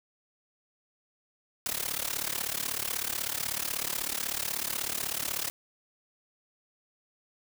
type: noise with amplitude modulation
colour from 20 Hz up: white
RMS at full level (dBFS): -29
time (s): 1.66-5.5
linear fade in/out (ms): 0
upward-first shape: sine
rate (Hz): 36.2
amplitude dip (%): 90
effects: none